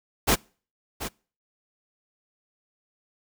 pink noise with echo, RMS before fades -20 dBFS, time 0.27-0.36 s, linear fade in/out 20 ms, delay 730 ms, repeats 1, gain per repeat -12 dB, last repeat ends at 1.09 s, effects noise-tail reverb RT60 0.4 s tail -26 dB re dry

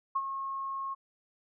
sine tone with ADSR envelope, 1085 Hz, C#6, 37 cents flat, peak -25 dBFS, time 0.15-0.95 s, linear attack 11 ms, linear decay 48 ms, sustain -8 dB, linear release 21 ms, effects none

